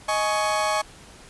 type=tone cluster; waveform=35% pulse; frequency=626 / 839 / 1112 Hz; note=D#5 / G#5 / C#6; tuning=+10 / +17 / +5 cents; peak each=-24 dBFS; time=0.08-0.82 s; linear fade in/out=10 ms; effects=pink hiss -47 dBFS RMS until 1.29 s + resampled to 24000 Hz